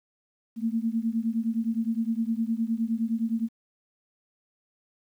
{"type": "beating tone pair", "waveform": "sine", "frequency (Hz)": [223, 232.7], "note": ["A3", "A#3"], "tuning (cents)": [23, -3], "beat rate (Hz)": 9.7, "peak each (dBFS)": [-27, -28], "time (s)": [0.56, 3.49], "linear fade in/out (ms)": 50, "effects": ["10-bit"]}